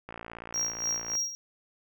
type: click train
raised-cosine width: 0.5 ms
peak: -25 dBFS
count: 62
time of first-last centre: 0.09-1.153 s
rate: 57.4 Hz
type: tone with tremolo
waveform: triangle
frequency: 5630 Hz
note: F8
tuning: 13 cents sharp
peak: -25 dBFS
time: 0.54-1.35 s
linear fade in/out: 0 ms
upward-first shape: sine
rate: 3.5 Hz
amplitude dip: 75%
effects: none